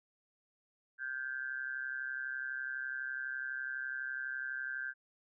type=tone with amplitude modulation; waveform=sine; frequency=1566 Hz; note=G6; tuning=2 cents flat; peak=-33 dBFS; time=0.98-4.94 s; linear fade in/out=50 ms; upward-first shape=sine; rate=132 Hz; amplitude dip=80%; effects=none